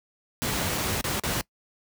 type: noise with dropouts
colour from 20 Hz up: pink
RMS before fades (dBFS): -27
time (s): 0.42-1.41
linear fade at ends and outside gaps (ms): 0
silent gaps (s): 0.777-0.78 / 1.011-1.042 / 1.197-1.236
effects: noise-tail reverb RT60 0.1 s tail -23 dB re dry + high-pass 60 Hz 12 dB/octave